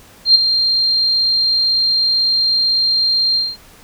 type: tone with ADSR envelope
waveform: sine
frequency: 4186 Hz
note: C8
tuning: in tune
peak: -3 dBFS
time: 0.25-3.57 s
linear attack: 100 ms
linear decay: 13 ms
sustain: -9 dB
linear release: 210 ms
effects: pink hiss -44 dBFS RMS until 3.83 s

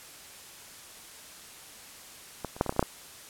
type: clicks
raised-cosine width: 1 ms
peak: -18 / -28 / -8 / -20 / -12 / -27 / -25 / -6 / -13 dBFS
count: 9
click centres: 2.447 / 2.565 / 2.611 / 2.663 / 2.694 / 2.725 / 2.764 / 2.794 / 2.827 s
effects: white hiss -48 dBFS RMS until 3.29 s + low-pass 12000 Hz 12 dB/octave

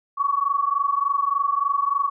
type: tone pair together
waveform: sine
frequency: 1113 / 1136.4 Hz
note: C#6 / C#6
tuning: +7 / +43 cents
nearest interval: unison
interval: 36 cents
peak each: -22 dBFS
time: 0.17-2.1 s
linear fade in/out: 20 ms
effects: none

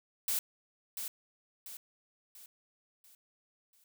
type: noise with echo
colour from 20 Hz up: blue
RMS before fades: -32 dBFS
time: 0.28-0.39 s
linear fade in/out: 2 ms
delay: 690 ms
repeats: 5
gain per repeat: -7 dB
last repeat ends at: 3.84 s
effects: none

